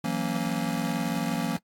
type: chord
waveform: square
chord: F# dominant seventh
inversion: third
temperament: just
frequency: 166.5 / 185 / 231.2 / 277.5 Hz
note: E3 / F#3 / A#3 / C#4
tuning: +18 / 0 / -14 / +2 cents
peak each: -33 / -33 / -31 / -34 dBFS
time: 0.04-1.57 s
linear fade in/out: 5 ms
effects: noise-tail reverb RT60 0.1 s tail -20 dB re dry + AAC 64 kbps